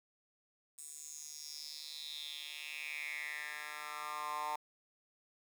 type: tone with high-pass filter sweep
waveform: 10% pulse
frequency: 150 Hz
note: D3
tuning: 37 cents sharp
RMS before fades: -44 dBFS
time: 0.78-4.56 s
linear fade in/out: 5 ms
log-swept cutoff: 8300 to 920 Hz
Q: 5.6
effects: 10-bit